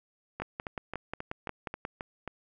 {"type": "two click trains", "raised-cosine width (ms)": 0.5, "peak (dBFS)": [-21, -19], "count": [8, 9], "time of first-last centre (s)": [[0.4, 2.277], [0.42, 1.851]], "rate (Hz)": [3.73, 5.59], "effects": []}